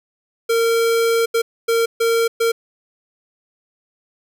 square tone bursts at uneven times, 459.6 Hz, A#4, 25 cents flat, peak -15 dBFS, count 5, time 0.49-1.26 / 1.34-1.42 / 1.68-1.86 / 2-2.28 / 2.4-2.52 s, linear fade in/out 10 ms, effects none

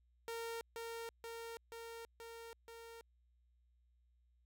sawtooth tone with echo, 460.5 Hz, A#4, 21 cents flat, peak -38 dBFS, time 0.28-0.61 s, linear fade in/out 0 ms, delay 480 ms, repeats 5, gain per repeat -2 dB, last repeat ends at 3.01 s, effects added 60 Hz sine -70 dBFS peak until 4.45 s

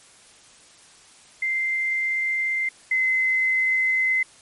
sine tone pair in turn, 2087 / 2052 Hz, C7 / C7, -5 / -34 cents, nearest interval unison, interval 29 cents, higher first, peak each -21 / -18 dBFS, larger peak second, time 1.42-2.69 / 2.91-4.23 s, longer second, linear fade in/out 5 ms, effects white hiss -51 dBFS RMS until 4.41 s + MP3 48 kbps

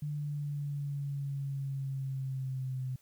sine exponential sweep, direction down, 148.6 to 128.6 Hz, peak -33 dBFS, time 0.02-2.96 s, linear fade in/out 5 ms, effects white hiss -67 dBFS RMS until 3.01 s

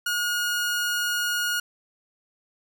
sawtooth tone, 1438 Hz, F#6, 50 cents flat, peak -20 dBFS, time 0.06-1.6 s, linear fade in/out 5 ms, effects none

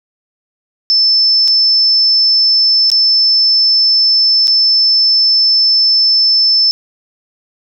sine tone with dropouts, 5280 Hz, E8, 2 cents sharp, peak -7 dBFS, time 0.9-6.71 s, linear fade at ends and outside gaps 0 ms, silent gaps 1.477-1.481 / 2.901-2.917 / 4.472-4.479 s, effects none

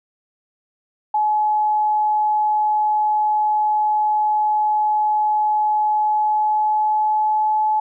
sine tone with pitch glide, 850 to 858.4 Hz, G#5 to A5, +40 to -43 cents, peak -15 dBFS, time 1.14-7.8 s, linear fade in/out 5 ms, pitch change +17 cents, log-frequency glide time 5.89-7.65 s, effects none

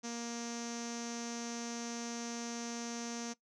sawtooth tone with low-pass filter, 234.9 Hz, A#3, 13 cents sharp, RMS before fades -41 dBFS, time 0.03-3.34 s, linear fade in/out 20 ms, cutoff 6100 Hz, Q 8.4, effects noise-tail reverb RT60 0.1 s tail -19 dB re dry

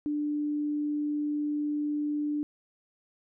sine tone, 296 Hz, D4, 14 cents sharp, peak -27 dBFS, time 0.06-2.43 s, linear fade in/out 0 ms, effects none

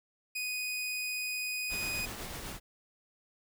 sawtooth tone, 2489 Hz, D#7, in tune, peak -30 dBFS, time 0.35-2.06 s, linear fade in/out 10 ms
pink noise with tremolo, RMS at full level -40 dBFS, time 1.69-2.6 s, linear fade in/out 50 ms, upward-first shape sine, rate 7.9 Hz, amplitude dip 30%
effects none

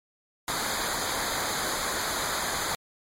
pink noise with comb filter, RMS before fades -29 dBFS, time 0.48-2.75 s, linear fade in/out 0 ms, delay 0.36 ms, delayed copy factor -0.8, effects low-pass 12000 Hz 12 dB/octave + MP3 64 kbps

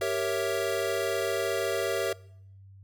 square chord, G diminished seventh, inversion none, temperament equal, 392 / 466.2 / 554.4 / 659.3 Hz, G4 / Bb4 / Db5 / Fb5, 0 / 0 / 0 / 0 cents, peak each -33 dBFS, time 0.01-2.13 s, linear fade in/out 5 ms, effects noise-tail reverb RT60 0.7 s tail -22 dB re dry + added 97 Hz sine -48 dBFS peak until 2.83 s

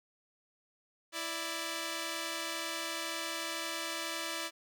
5% pulse tone pair together, 329.6 / 587.3 Hz, E4 / D5, 0 / 0 cents, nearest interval minor seventh, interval 1000 cents, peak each -27 dBFS, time 1.12-4.51 s, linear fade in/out 50 ms, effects none

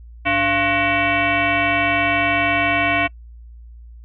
sine tone with frequency modulation, 1480 Hz, F#6, in tune, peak -15 dBFS, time 0.25-3.08 s, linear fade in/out 20 ms, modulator 396 Hz, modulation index 3.1, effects noise-tail reverb RT60 0.1 s tail -26 dB re dry + added 58 Hz sine -37 dBFS peak until 4.04 s

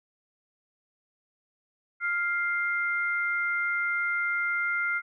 sine tone pair together, 1400.9 / 2099 Hz, F6 / C7, +5 / +5 cents, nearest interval perfect fifth, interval 700 cents, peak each -27 / -29 dBFS, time 2-5.02 s, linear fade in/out 50 ms, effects none

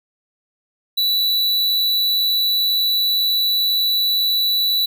square tone, 3951 Hz, B7, in tune, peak -16 dBFS, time 0.97-4.86 s, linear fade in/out 10 ms, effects none

